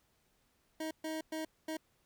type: tone bursts at uneven times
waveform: 25% pulse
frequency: 316 Hz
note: D#4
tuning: 27 cents sharp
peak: -33 dBFS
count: 4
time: 0.8-0.91 / 1.04-1.21 / 1.32-1.45 / 1.68-1.77 s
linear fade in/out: 5 ms
effects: pink hiss -74 dBFS RMS until 2.05 s